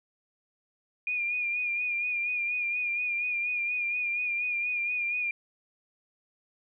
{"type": "tone with vibrato", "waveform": "sine", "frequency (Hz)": 2430, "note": "D#7", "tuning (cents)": -42, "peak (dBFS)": -27, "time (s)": [1.07, 5.31], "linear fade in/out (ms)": 2, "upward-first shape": "sine", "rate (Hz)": 4.2, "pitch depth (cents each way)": 40, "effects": []}